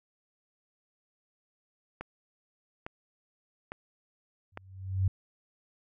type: click train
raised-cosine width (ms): 0.5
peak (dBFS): -23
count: 4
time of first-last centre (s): 2.01-4.574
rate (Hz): 1.17
type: tone with exponential growth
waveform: sine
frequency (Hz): 94.9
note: F#2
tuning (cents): +44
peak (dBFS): -21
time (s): 4.52-5.08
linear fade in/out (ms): 5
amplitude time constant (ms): 120
effects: none